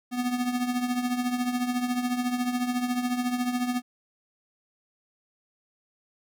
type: tone with tremolo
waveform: square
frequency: 246.9 Hz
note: B3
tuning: in tune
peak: -23 dBFS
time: 0.11-3.82 s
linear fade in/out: 50 ms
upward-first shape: triangle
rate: 14 Hz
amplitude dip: 70%
effects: none